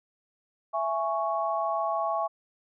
sine chord, C# minor, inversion first, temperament just, 665.2 / 831.5 / 1108.7 Hz, E5 / G#5 / C#6, +16 / +2 / 0 cents, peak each -29 / -31 / -30 dBFS, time 0.73-2.28 s, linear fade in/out 20 ms, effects none

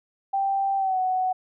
sine tone with pitch glide, 784 to 743.9 Hz, G5 to F#5, 0 to +9 cents, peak -21 dBFS, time 0.33-1.33 s, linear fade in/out 10 ms, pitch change -91 cents, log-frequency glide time 0.77-0.98 s, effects none

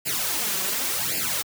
white noise with flanger, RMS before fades -26 dBFS, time 0.05-1.43 s, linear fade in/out 20 ms, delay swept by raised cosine 0.41 to 5.31 ms, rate 0.9 Hz, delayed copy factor +0.85, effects high-pass 80 Hz 12 dB/octave

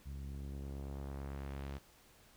sawtooth tone with low-pass filter sweep, 69 Hz, C#2, 7 cents flat, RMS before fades -44 dBFS, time 0.05-1.79 s, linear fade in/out 20 ms, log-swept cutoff 140 to 4700 Hz, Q 0.79, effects pink hiss -64 dBFS RMS until 2.36 s

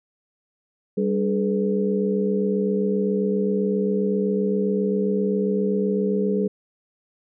harmonic tone with a mistuned harmonic, 98.2 Hz, G2, 4 cents sharp, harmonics 2 / 3 / 4 / 5, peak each -22 / -32 / -23 / -29 dBFS, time 0.97-6.48 s, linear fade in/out 10 ms, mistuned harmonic 4, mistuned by +130 cents, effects none

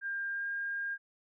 sine tone with pitch glide, 1600 to 1612.1 Hz, G6 to G6, +35 to +48 cents, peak -33 dBFS, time 0.01-0.98 s, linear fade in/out 50 ms, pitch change +13 cents, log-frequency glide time 0.31-0.46 s, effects none

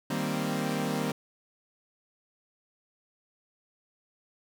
sawtooth chord, C minor seventh, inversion first, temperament equal, 155.56 / 196 / 233.1 / 261.6 Hz, Eb3 / G3 / Bb3 / C4, 0 / 0 / 0 / 0 cents, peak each -30 dBFS, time 0.1-1.12 s, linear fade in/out 5 ms, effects none

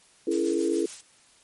sine chord, A# half-diminished seventh, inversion first, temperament just, 279.7 / 335.6 / 419.5 / 466.2 Hz, C#4 / E4 / G#4 / A#4, +16 / +31 / +17 / 0 cents, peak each -31 / -25 / -28 / -31 dBFS, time 0.27-0.86 s, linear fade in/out 5 ms
blue noise with tremolo, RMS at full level -36 dBFS, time 0.31-1.01 s, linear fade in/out 5 ms, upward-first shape sine, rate 7 Hz, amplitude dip 50%
effects white hiss -58 dBFS RMS until 1.43 s + MP3 48 kbps

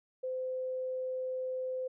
sine tone, 514 Hz, C5, 31 cents flat, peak -33 dBFS, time 0.23-1.88 s, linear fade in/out 10 ms, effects none

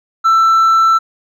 sine tone with hard clipping, 1332 Hz, E6, 18 cents sharp, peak -8 dBFS, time 0.24-0.99 s, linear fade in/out 20 ms, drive 2 dB, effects none

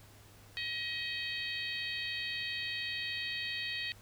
harmonic tone, 633 Hz, D#5, 30 cents sharp, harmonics 3 / 4 / 5 / 6 / 7, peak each -40 / -41 / -42 / -43 / -43 dBFS, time 0.57-3.92 s, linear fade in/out 0 ms, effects added 102 Hz sine -58 dBFS peak until 4.01 s + pink hiss -59 dBFS RMS until 4.01 s

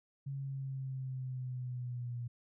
sine linear sweep, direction down, 138.4 to 119.5 Hz, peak -37 dBFS, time 0.26-2.28 s, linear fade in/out 10 ms, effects none

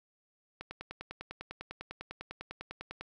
click train, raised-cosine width 0.3 ms, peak -25 dBFS, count 25, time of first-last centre 0.61-3.01 s, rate 10 Hz, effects none

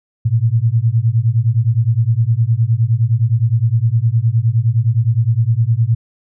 sine beating tone pair, 110 / 119.7 Hz, A2 / A#2, 0 / +46 cents, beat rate 9.7 Hz, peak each -14 dBFS, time 0.25-5.95 s, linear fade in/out 10 ms, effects none

